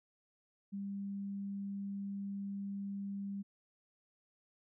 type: tone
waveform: sine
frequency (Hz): 198.8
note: G3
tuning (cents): +25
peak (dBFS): -38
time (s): 0.72-3.43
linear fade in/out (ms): 20
effects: none